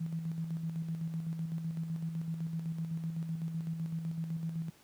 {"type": "tone with tremolo", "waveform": "sine", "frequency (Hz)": 163.5, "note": "E3", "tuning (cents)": -14, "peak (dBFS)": -32, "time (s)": [0, 4.7], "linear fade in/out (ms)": 10, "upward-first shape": "square", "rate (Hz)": 7.9, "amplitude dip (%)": 45, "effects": ["pink hiss -62 dBFS RMS until 4.83 s", "high-pass 80 Hz 12 dB/octave"]}